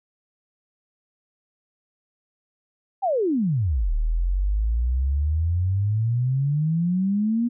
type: exponential two-way sweep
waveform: sine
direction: down then up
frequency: 826 to 37.11 to 242.1 Hz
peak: -19 dBFS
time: 3.02-7.49 s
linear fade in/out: 20 ms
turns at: 3.93 s
effects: none